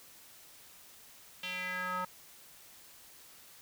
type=tone with band-pass filter sweep; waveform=square; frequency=182.5 Hz; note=F#3; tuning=24 cents flat; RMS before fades=-37 dBFS; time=1.43-2.05 s; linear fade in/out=5 ms; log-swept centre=3000 to 1100 Hz; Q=3.9; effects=white hiss -56 dBFS RMS until 3.61 s